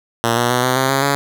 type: tone with pitch steps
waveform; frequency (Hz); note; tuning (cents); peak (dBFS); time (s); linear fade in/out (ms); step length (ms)
5% pulse; 116.54 / 120.23 / 124.04 / 127.97 / 132.03 / 136.21 / 140.52; A#2 / B2 / B2 / C3 / C3 / C#3 / C#3; 0 / -46 / +8 / -38 / +16 / -30 / +24; -3; 0.24-1.15; 0; 130
effects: none